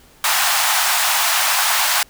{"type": "high-pass noise", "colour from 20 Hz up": "pink", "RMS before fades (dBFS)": -17, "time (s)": [0.24, 2.03], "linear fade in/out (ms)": 2, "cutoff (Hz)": 730, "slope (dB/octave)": 48, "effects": ["pink hiss -49 dBFS RMS until 2.09 s"]}